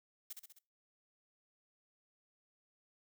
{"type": "noise with echo", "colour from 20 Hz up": "blue", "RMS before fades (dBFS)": -45, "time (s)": [0.3, 0.33], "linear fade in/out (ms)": 5, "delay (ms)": 65, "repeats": 4, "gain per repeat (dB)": -4, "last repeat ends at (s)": 0.59, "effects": ["noise-tail reverb RT60 0.3 s tail -22 dB re dry"]}